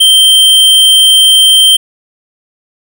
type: tone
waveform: square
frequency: 3136 Hz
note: G7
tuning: in tune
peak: -3 dBFS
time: 0-1.77 s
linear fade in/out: 10 ms
effects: 7-bit